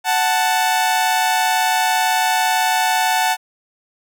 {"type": "tone pair together", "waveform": "sawtooth", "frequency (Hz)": [742, 880], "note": ["F#5", "A5"], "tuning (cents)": [5, 0], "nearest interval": "minor third", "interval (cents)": 295, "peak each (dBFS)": -14, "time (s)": [0.04, 3.37], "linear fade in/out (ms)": 50, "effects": []}